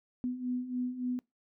sine beating tone pair, 246.9 / 250.4 Hz, B3 / B3, 0 / +24 cents, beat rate 3.5 Hz, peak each -38 / -33 dBFS, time 0.24-1.19 s, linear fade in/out 0 ms, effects noise-tail reverb RT60 0.2 s tail -24 dB re dry

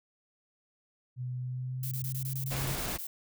sine tone with pitch glide, 125.4 to 133.63 Hz, B2 to C3, +27 to +37 cents, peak -33 dBFS, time 1.16-2.77 s, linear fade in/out 50 ms, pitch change +110 cents, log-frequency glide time 1.37-2.48 s
violet noise bursts, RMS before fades -39 dBFS, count 12, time 1.83-3.069 s, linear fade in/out 2 ms, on 84 ms, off 21 ms
pink noise, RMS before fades -36 dBFS, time 2.5-2.98 s, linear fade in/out 20 ms
effects none

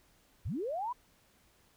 sine linear sweep, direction up, 55 to 1024 Hz, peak -33 dBFS, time 0.45-0.93 s, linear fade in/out 10 ms, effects pink hiss -67 dBFS RMS until 1.76 s

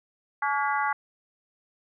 harmonic tone with a mistuned harmonic, 284.2 Hz, C#4, 43 cents sharp, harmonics 3 / 4 / 5 / 6 / 7, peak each -27 / -29 / -31 / -33 / -34 dBFS, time 0.42-0.93 s, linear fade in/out 5 ms, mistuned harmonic 6, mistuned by -69 cents, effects none

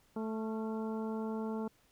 harmonic tone with a mistuned harmonic, 220 Hz, A3, in tune, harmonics 1 / 2 / 3 / 4 / 5 / 6, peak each -36 / -40 / -49 / -46 / -52 / -54 dBFS, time 0.16-1.68 s, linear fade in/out 5 ms, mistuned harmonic 6, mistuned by +65 cents, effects pink hiss -69 dBFS RMS until 1.91 s

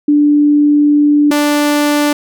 sine / sawtooth tone pair in turn, 293.7 / 293.7 Hz, D4 / D4, 0 / 0 cents, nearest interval unison, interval 0 cents, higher neither, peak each -6 dBFS, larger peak neither, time 0.08-1.31 / 1.31-2.13 s, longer first, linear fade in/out 5 ms, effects none

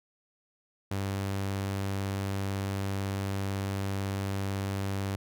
sawtooth tone, 98 Hz, G2, in tune, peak -26 dBFS, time 0.91-5.16 s, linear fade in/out 5 ms, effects none

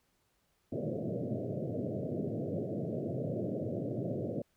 pink band-pass noise, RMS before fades -36 dBFS, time 0.72-4.42 s, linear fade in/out 5 ms, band 100 to 650 Hz, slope 96 dB/octave, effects pink hiss -75 dBFS RMS until 4.56 s

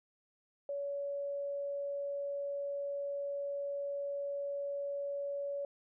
sine tone, 565 Hz, C#5, 33 cents sharp, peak -35 dBFS, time 0.69-5.65 s, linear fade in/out 2 ms, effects none

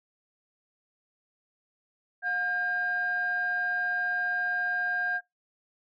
sine tone pair together, 719.7 / 1605 Hz, F#5 / G6, -48 / +40 cents, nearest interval octave + major second, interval 1388 cents, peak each -34 / -26 dBFS, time 2.22-5.21 s, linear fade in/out 50 ms, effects noise-tail reverb RT60 0.2 s tail -25 dB re dry + tanh soft clip ceiling -20 dBFS

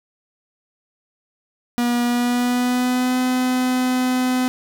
45% pulse tone with pitch glide, 240.8 to 253.5 Hz, B3 to B3, -44 to +45 cents, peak -17 dBFS, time 1.78-4.48 s, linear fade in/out 0 ms, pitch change +89 cents, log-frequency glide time 2.04-3.18 s, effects none

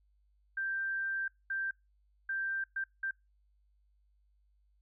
sine tone bursts at uneven times, 1574 Hz, G6, 7 cents sharp, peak -32 dBFS, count 5, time 0.57-1.28 / 1.5-1.71 / 2.29-2.64 / 2.76-2.84 / 3.03-3.11 s, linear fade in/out 5 ms, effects noise-tail reverb RT60 0.2 s tail -24 dB re dry + added 50 Hz sine -67 dBFS peak until 4.81 s

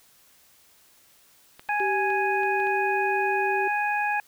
clicks, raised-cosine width 0.3 ms, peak -27 dBFS, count 7, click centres 1.595 / 1.688 / 1.799 / 2.103 / 2.433 / 2.601 / 2.67 s
harmonic tone, 830.6 Hz, G#5, in tune, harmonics 1 / 2 / 3, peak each -25 / -28 / -30 dBFS, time 1.69-4.2 s, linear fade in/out 2 ms
sine tone, 387.7 Hz, G4, 19 cents flat, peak -27 dBFS, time 1.8-3.68 s, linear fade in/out 5 ms
effects white hiss -58 dBFS RMS until 4.27 s

